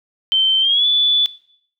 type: tone with pitch glide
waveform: sine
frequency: 3105 to 3465 Hz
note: G7 to A7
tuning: -17 to -27 cents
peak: -12 dBFS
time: 0.32-1.26 s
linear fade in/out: 0 ms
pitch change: +190 cents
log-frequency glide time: 0.6-0.86 s
effects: noise-tail reverb RT60 0.6 s tail -18 dB re dry